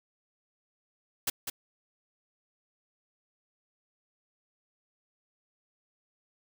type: noise with echo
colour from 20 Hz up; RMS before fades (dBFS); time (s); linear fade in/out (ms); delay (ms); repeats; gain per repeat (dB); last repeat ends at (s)
white; -29; 1.27-1.3; 5; 200; 1; -6; 1.5
effects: none